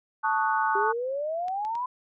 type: chord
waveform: sine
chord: D# half-diminished seventh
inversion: second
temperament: equal with one note detuned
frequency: 880 / 1115.8 / 1244.5 / 1480 Hz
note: A5 / C#6 / D#6 / F#6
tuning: 0 / +11 / 0 / 0 cents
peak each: -25 / -29 / -31 / -29 dBFS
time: 0.23-0.93 s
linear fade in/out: 20 ms
type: exponential sweep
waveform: sine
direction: up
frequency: 391.7 to 1023 Hz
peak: -27 dBFS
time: 0.75-1.86 s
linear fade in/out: 5 ms
type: clicks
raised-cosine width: 0.2 ms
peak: -28 dBFS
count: 3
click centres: 1.483 / 1.65 / 1.753 s
effects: none